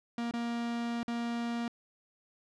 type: tone with dropouts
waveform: 45% pulse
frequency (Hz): 235.3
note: A#3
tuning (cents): +16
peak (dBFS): -32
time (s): 0.18-1.68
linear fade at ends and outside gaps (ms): 2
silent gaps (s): 0.311-0.337 / 1.031-1.08
effects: low-pass 5000 Hz 12 dB/octave